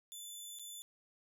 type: tone with dropouts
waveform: 15% pulse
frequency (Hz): 3500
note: A7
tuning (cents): -10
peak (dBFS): -39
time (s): 0.12-0.82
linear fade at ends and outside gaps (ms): 0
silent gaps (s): 0.588-0.595
effects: none